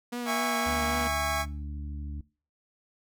sawtooth tone with vibrato, 239.5 Hz, A#3, 47 cents sharp, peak -28 dBFS, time 0.12-1.08 s, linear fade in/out 10 ms, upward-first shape triangle, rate 3.8 Hz, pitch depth 33 cents each way
25% pulse chord, C# minor, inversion first, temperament equal with one note detuned, 659.3 / 817.3 / 1108.7 Hz, E5 / G#5 / C#6, 0 / -28 / 0 cents, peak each -28 dBFS, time 0.25-1.46 s, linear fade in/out 50 ms
harmonic tone, 73 Hz, D2, 10 cents flat, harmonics 1 / 2 / 3 / 4, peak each -34 / -45 / -47 / -47 dBFS, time 0.66-2.21 s, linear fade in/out 5 ms
effects noise-tail reverb RT60 0.4 s tail -22 dB re dry

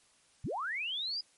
sine linear sweep, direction up, 58.27 to 4985 Hz, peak -33 dBFS, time 0.44-1.21 s, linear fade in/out 5 ms, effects white hiss -66 dBFS RMS until 1.37 s + MP3 48 kbps

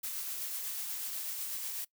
blue noise with tremolo, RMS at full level -37 dBFS, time 0.03-1.85 s, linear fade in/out 10 ms, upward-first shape triangle, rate 8.1 Hz, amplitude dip 30%, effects noise-tail reverb RT60 0.1 s tail -21 dB re dry

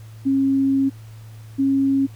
sine tone pair in turn, 271.5 / 272.7 Hz, C#4 / C#4, -36 / -28 cents, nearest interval unison, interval 8 cents, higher second, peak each -15 dBFS, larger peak neither, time 0.25-0.9 / 1.58-2.07 s, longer first, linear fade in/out 20 ms, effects added 110 Hz sine -37 dBFS peak until 2.15 s + pink hiss -52 dBFS RMS until 2.15 s

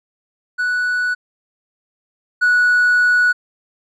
triangle tone pair in turn, 1478 / 1469.5 Hz, F#6 / F#6, -2 / -12 cents, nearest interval unison, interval 10 cents, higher first, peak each -14 / -8 dBFS, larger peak second, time 0.58-1.15 / 2.41-3.33 s, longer second, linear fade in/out 20 ms, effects tanh soft clip ceiling -6 dBFS + resampled to 22050 Hz

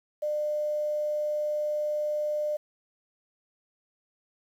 sine tone with quantisation, 600 Hz, D5, 37 cents sharp, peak -26 dBFS, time 0.22-2.57 s, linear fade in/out 10 ms, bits 9, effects none

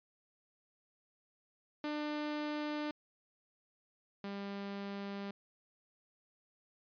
sawtooth tone pair in turn, 298.9 / 199.49 Hz, D4 / G3, +31 / +31 cents, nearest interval perfect fifth, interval 700 cents, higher first, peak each -32 / -36 dBFS, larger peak first, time 1.84-2.91 / 4.24-5.31 s, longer neither, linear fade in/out 2 ms, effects resampled to 11025 Hz

